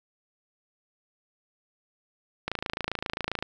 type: click train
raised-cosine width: 0.3 ms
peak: -13 dBFS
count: 27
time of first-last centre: 2.48-3.425 s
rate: 27.5 Hz
effects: none